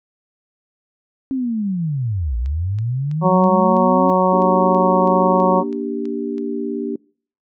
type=linear two-way sweep; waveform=sine; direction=down then up; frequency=272.3 to 55.2 to 272.3 Hz; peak=-18 dBFS; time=1.31-4.1 s; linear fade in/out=0 ms; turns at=2.37 s
type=click train; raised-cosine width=0.2 ms; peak=-26 dBFS; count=13; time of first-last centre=2.46-6.382 s; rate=3.06 Hz
type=harmonic tone; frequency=185 Hz; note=F#3; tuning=in tune; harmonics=1 / 2 / 3 / 4 / 5 / 6; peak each=-18 / -21 / -17 / -23 / -19 / -20 dBFS; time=3.21-5.64 s; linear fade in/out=50 ms
type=chord; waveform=sine; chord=G minor; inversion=first; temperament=just; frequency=235.2 / 294 / 392 Hz; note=Bb3 / D4 / G4; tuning=+16 / +2 / 0 cents; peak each=-25 dBFS; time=4.32-6.96 s; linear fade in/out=5 ms
effects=noise-tail reverb RT60 0.5 s tail -25 dB re dry